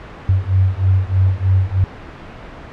sine beating tone pair, 92.9 / 96.1 Hz, F#2 / G2, +7 / -34 cents, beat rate 3.2 Hz, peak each -15 dBFS, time 0.29-1.84 s, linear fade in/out 0 ms, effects pink hiss -34 dBFS RMS until 2.72 s + low-pass 2000 Hz 12 dB/octave

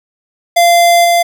square tone with level steps, 690 Hz, F5, 21 cents flat, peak -6 / -8 dBFS, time 0.56-1.23 s, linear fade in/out 10 ms, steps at 1.04 s, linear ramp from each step 10 ms, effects none

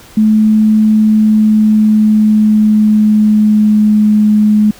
sine tone with pitch glide, 215.9 to 211.7 Hz, A3 to G#3, -33 to +33 cents, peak -5 dBFS, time 0.17-4.71 s, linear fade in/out 5 ms, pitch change -34 cents, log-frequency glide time 0.9-4.23 s, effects pink hiss -38 dBFS RMS until 4.79 s

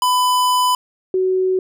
square / sine tone pair in turn, 1000 / 373.6 Hz, B5 / F#4, +21 / +17 cents, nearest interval octave + perfect fourth, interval 1704 cents, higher first, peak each -14 dBFS, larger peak neither, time 0.02-0.75 / 1.14-1.59 s, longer first, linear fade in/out 2 ms, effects none

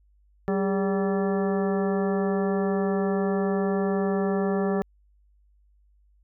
harmonic tone with a mistuned harmonic, 192.8 Hz, G3, 28 cents flat, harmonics 1 / 2 / 3 / 4 / 5 / 6 / 7 / 9, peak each -25 / -26 / -32 / -34 / -43 / -39 / -42 / -41 dBFS, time 0.48-4.82 s, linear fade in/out 0 ms, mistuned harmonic 2, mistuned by +77 cents, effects added 50 Hz sine -58 dBFS peak until 6.23 s

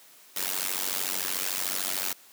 white noise with amplitude modulation, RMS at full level -26 dBFS, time 0.36-2.13 s, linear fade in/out 5 ms, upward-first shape sine, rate 93.5 Hz, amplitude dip 100%, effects white hiss -54 dBFS RMS until 2.32 s + high-pass 200 Hz 12 dB/octave

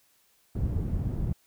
white low-pass noise, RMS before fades -29 dBFS, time 0.55-1.33 s, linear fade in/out 5 ms, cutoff 110 Hz, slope 12 dB/octave, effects white hiss -66 dBFS RMS until 1.46 s

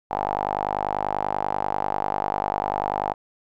sawtooth tone with band-pass filter, 50.2 Hz, G1, 42 cents sharp, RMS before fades -26 dBFS, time 0.1-3.14 s, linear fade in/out 20 ms, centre 820 Hz, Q 5.8, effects none

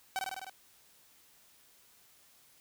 sawtooth tone with echo, 763 Hz, G5, 47 cents flat, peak -27 dBFS, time 0.16-0.19 s, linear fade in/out 0 ms, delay 51 ms, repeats 6, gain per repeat -2 dB, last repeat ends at 0.496 s, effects white hiss -63 dBFS RMS until 2.6 s

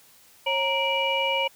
sine tone cluster, 544 / 932 / 2341 / 2907 Hz, C#5 / A#5 / D7 / F#7, -33 / -1 / -6 / -31 cents, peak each -27 dBFS, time 0.46-1.48 s, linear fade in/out 10 ms, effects tanh soft clip ceiling -12 dBFS + white hiss -55 dBFS RMS until 1.55 s

